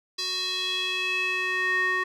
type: tone with band-pass filter sweep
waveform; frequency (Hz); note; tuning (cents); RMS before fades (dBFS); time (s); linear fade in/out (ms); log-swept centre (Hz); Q
square; 370; F#4; 0; -27; 0.18-2.04; 10; 4600 to 1600; 4.4
effects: none